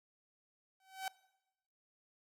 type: tone with exponential growth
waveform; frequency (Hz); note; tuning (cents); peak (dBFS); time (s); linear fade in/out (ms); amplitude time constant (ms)
sawtooth; 764; G5; -45; -31; 0.8-1.08; 2; 60
effects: noise-tail reverb RT60 0.9 s tail -21 dB re dry + AAC 64 kbps